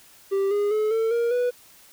triangle tone with pitch steps, 392 / 410.1 / 429 / 448.7 / 469.4 / 491 Hz, G4 / G#4 / A4 / A4 / A#4 / B4, 0 / -22 / -44 / +34 / +12 / -10 cents, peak -18 dBFS, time 0.31-1.51 s, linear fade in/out 20 ms, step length 200 ms, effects white hiss -52 dBFS RMS until 1.92 s

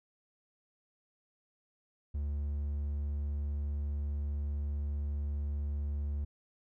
triangle tone, 72.4 Hz, D2, 24 cents flat, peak -30 dBFS, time 2.14-6.25 s, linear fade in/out 10 ms, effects none

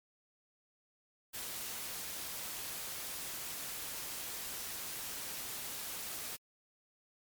white noise, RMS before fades -42 dBFS, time 1.33-6.37 s, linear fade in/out 20 ms, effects MP3 96 kbps

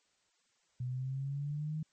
sine exponential sweep, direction up, 123.47 to 157.7 Hz, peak -34 dBFS, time 0.8-1.83 s, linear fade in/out 5 ms, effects white hiss -74 dBFS RMS until 1.92 s + MP3 32 kbps

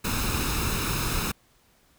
pink noise with comb filter, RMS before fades -27 dBFS, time 0.04-1.32 s, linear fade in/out 10 ms, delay 0.77 ms, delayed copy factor +0.6, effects pink hiss -62 dBFS RMS until 1.98 s

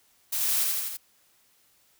blue noise with echo, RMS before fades -28 dBFS, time 0.32-0.64 s, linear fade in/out 10 ms, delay 83 ms, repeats 4, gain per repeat -2 dB, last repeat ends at 0.972 s, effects white hiss -64 dBFS RMS until 1.99 s

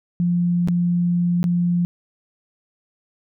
sine tone with dropouts, 174.61 Hz, F3, in tune, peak -16 dBFS, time 0.2-1.85 s, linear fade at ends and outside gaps 0 ms, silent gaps 0.675-0.685 / 1.43-1.441 s, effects none

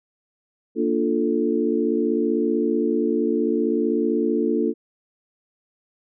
sine chord, Bb major seventh, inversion none, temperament equal, 233.1 / 293.7 / 349.2 / 440 Hz, Bb3 / D4 / F4 / A4, 0 / 0 / 0 / 0 cents, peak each -24 dBFS, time 0.75-4.74 s, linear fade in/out 50 ms, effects none

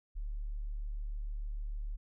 sine tone, 36.71 Hz, D1, in tune, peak -35 dBFS, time 0.15-1.97 s, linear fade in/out 20 ms, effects none

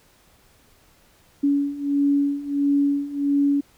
sine beating tone pair, 282.4 / 283.9 Hz, C#4 / C#4, +32 / +41 cents, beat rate 1.5 Hz, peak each -23 / -20 dBFS, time 1.43-3.61 s, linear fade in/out 10 ms, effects pink hiss -57 dBFS RMS until 3.77 s

